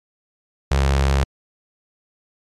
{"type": "tone with notch filter", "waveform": "sawtooth", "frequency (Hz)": 68.4, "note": "C#2", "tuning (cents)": -23, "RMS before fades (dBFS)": -17, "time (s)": [0.71, 1.24], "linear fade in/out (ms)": 5, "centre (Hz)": 260, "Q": 1.3, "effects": ["low-pass 8000 Hz 12 dB/octave", "MP3 96 kbps"]}